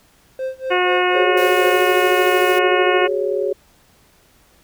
triangle tone with tremolo, 523.3 Hz, C5, in tune, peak -18 dBFS, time 0.39-1.77 s, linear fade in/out 2 ms, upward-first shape sine, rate 4.1 Hz, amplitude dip 95%
harmonic tone, 362 Hz, F#4, 38 cents flat, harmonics 1 / 2 / 3 / 4 / 5 / 6 / 7 / 8, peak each -18 / -21 / -23 / -24 / -25 / -26 / -26 / -27 dBFS, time 0.7-3.08 s, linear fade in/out 20 ms
sine chord, F# suspended second, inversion none, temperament equal with one note detuned, 375.2 / 415.3 / 554.4 Hz, F#4 / G#4 / C#5, +24 / 0 / 0 cents, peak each -22 / -21 / -22 dBFS, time 1.15-3.53 s, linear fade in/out 5 ms
white noise, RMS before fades -33 dBFS, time 1.37-2.59 s, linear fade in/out 5 ms
effects pink hiss -54 dBFS RMS until 4.63 s

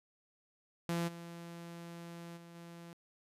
sawtooth tone with level steps, 170 Hz, F3, 46 cents flat, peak -29 / -42 / -48 / -45 dBFS, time 0.89-2.93 s, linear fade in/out 0 ms, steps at 1.07 / 2.36 / 2.54 s, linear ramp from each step 20 ms, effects resampled to 32000 Hz

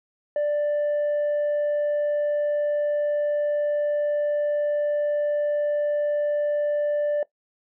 sine tone with tanh clipping, 589 Hz, D5, 5 cents sharp, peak -21 dBFS, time 0.36-7.23 s, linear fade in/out 2 ms, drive 1 dB, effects noise-tail reverb RT60 0.1 s tail -18 dB re dry

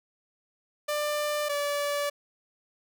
sawtooth tone pair in turn, 594 / 577.4 Hz, D5 / D5, +20 / -30 cents, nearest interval unison, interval 50 cents, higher first, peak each -23 dBFS, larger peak neither, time 0.88-1.49 / 1.49-2.1 s, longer neither, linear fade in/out 10 ms, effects none

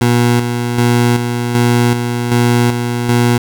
20% pulse tone with tremolo, 120 Hz, B2, 49 cents flat, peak -4 dBFS, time 0.01-3.38 s, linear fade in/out 5 ms, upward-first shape square, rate 1.3 Hz, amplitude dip 50%, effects none

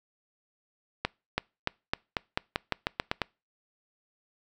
accelerating click train, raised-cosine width 0.3 ms, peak -10 dBFS, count 12, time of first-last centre 1.05-3.217 s, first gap 330 ms, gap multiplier 0.89, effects noise-tail reverb RT60 0.3 s tail -26 dB re dry

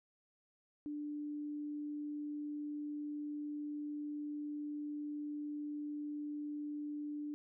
sine tone, 295.5 Hz, D4, 11 cents sharp, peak -39 dBFS, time 0.86-7.34 s, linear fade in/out 0 ms, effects none

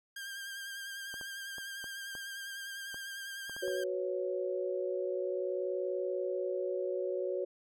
sawtooth tone with vibrato, 1596 Hz, G6, 31 cents sharp, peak -37 dBFS, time 0.16-3.84 s, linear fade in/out 5 ms, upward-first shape triangle, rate 10 Hz, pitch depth 37 cents each way
clicks, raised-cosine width 1 ms, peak -35 dBFS, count 9, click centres 1.141 / 1.212 / 1.583 / 1.842 / 2.152 / 2.944 / 3.496 / 3.565 / 3.68 s
sine chord, F# suspended fourth, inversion none, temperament equal, 370 / 493.9 / 554.4 Hz, F#4 / B4 / C#5, 0 / 0 / 0 cents, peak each -35 / -39 / -36 dBFS, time 3.62-7.45 s, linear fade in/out 10 ms
effects none

